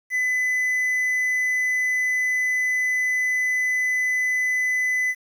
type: tone with quantisation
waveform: triangle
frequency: 2007 Hz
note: B6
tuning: 27 cents sharp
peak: -18 dBFS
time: 0.1-5.15 s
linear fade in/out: 50 ms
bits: 8
effects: none